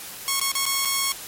5% pulse tone with dropouts, 1096 Hz, C#6, 20 cents flat, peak -9 dBFS, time 0.28-1.12 s, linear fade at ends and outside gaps 0 ms, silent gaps 0.397-0.414 / 0.517-0.552 / 0.655-0.664 / 0.85-0.855 s, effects white hiss -37 dBFS RMS until 1.27 s + MP3 64 kbps

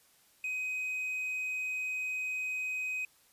triangle tone with quantisation, 2516 Hz, D#7, 19 cents sharp, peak -31 dBFS, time 0.44-3.05 s, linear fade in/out 2 ms, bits 10, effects white hiss -65 dBFS RMS until 3.32 s + resampled to 32000 Hz

